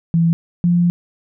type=tone pair in turn; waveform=sine; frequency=166.8 / 174.13 Hz; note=E3 / F3; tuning=+21 / -5 cents; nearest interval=minor second; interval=74 cents; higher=second; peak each=-11 dBFS; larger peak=neither; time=0.14-0.33 / 0.64-0.9 s; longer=second; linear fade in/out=0 ms; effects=none